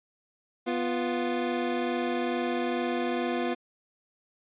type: tone pair together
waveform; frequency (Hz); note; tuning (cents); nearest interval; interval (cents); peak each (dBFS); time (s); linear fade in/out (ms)
25% pulse; 246.9 / 349.2; B3 / F4; 0 / 0; tritone; 600; -26; 0.66-3.55; 20
effects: resampled to 8000 Hz